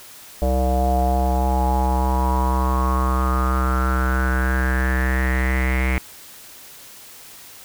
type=tone with low-pass filter sweep; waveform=square; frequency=64.5 Hz; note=C2; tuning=24 cents flat; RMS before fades=-19 dBFS; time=0.42-5.98 s; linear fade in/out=0 ms; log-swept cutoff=630 to 2200 Hz; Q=8.7; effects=white hiss -42 dBFS RMS until 7.64 s